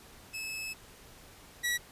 sawtooth tone pair in turn, 2600 / 1933 Hz, E7 / B6, -24 / -38 cents, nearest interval perfect fourth, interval 514 cents, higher first, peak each -33 / -25 dBFS, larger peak second, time 0.33-0.74 / 1.63-1.78 s, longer first, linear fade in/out 20 ms, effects pink hiss -54 dBFS RMS until 1.91 s + resampled to 32000 Hz

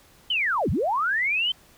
sine linear two-way sweep, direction down then up, 3123 to 59.8 to 3123 Hz, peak -21 dBFS, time 0.3-1.52 s, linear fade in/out 5 ms, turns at 0.7 s, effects pink hiss -55 dBFS RMS until 1.77 s

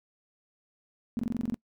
sine tone bursts, 233.1 Hz, A#3, in tune, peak -26 dBFS, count 9, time 1.17-1.543 s, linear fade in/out 0 ms, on 21 ms, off 23 ms, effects noise-tail reverb RT60 0.1 s tail -24 dB re dry

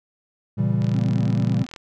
triangle chord, A# diminished seventh, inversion none, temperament equal with one note detuned, 116.54 / 138.59 / 167.21 / 196 Hz, A#2 / C#3 / E3 / G3, 0 / 0 / +25 / 0 cents, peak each -20 / -23 / -24 / -22 dBFS, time 0.57-1.64 s, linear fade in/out 20 ms
click train, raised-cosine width 0.2 ms, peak -21 dBFS, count 40, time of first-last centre 0.82-1.762 s, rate 41.4 Hz
triangle tone with vibrato, 246.9 Hz, B3, in tune, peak -26 dBFS, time 0.94-1.66 s, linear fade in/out 5 ms, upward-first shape sine, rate 9.2 Hz, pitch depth 150 cents each way
effects none

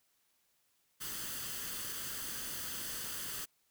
white noise with comb filter, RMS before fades -41 dBFS, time 1-3.46 s, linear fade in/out 20 ms, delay 0.64 ms, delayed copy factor +0.55, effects white hiss -75 dBFS RMS until 3.7 s

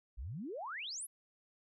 sine exponential sweep, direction up, 49 to 11870 Hz, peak -40 dBFS, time 0.17-1.07 s, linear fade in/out 20 ms, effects none

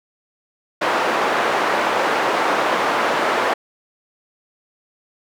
white band-pass noise, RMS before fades -19 dBFS, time 0.81-3.54 s, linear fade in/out 10 ms, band 380 to 1200 Hz, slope 12 dB/octave, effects none

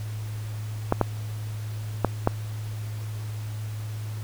clicks, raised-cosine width 1 ms, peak -5 dBFS, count 4, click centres 0.924 / 1.013 / 2.047 / 2.274 s, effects added 107 Hz sine -30 dBFS peak until 4.23 s + pink hiss -46 dBFS RMS until 4.23 s

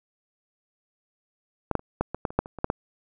clicks, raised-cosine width 1 ms, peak -10 / -7 / -30 / -9 / -16 / -10 / -24 / -6 / -25 / -23 / -9 / -9 dBFS, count 12, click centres 1.713 / 1.753 / 1.794 / 2.01 / 2.146 / 2.252 / 2.305 / 2.39 / 2.459 / 2.587 / 2.644 / 2.701 s, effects none

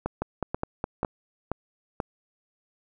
two click trains, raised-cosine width 1 ms, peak -13 / -13 dBFS, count 5 / 5, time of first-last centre 0.06-2.002 / 0.22-1.048 s, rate 2.06 / 4.83 Hz, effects none

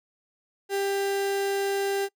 35% pulse tone, 395.8 Hz, G4, 17 cents sharp, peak -23 dBFS, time 0.69-2.09 s, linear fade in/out 50 ms, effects noise-tail reverb RT60 0.1 s tail -24 dB re dry

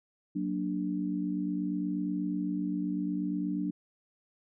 sine chord, Gb augmented, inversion none, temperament equal, 185 / 233.1 / 293.7 Hz, Gb3 / Bb3 / D4, 0 / 0 / 0 cents, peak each -33 / -38 / -32 dBFS, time 0.35-3.71 s, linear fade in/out 10 ms, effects none

